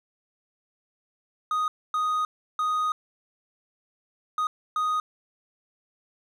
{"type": "tone bursts at uneven times", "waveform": "triangle", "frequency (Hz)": 1244.5, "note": "D#6", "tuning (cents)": 0, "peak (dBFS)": -21, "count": 5, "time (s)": [[1.51, 1.68], [1.94, 2.25], [2.59, 2.92], [4.38, 4.47], [4.76, 5]], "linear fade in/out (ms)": 2, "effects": []}